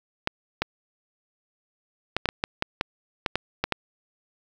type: clicks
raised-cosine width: 0.3 ms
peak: -7 dBFS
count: 12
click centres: 0.274 / 0.62 / 2.166 / 2.257 / 2.289 / 2.439 / 2.624 / 2.811 / 3.262 / 3.356 / 3.64 / 3.723 s
effects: 7-bit